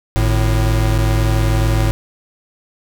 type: tone pair together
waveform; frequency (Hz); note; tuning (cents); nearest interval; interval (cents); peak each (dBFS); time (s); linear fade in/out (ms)
square; 51.05 / 110; G#1 / A2; -29 / 0; octave + minor second; 1329; -16; 0.16-1.91; 0
effects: none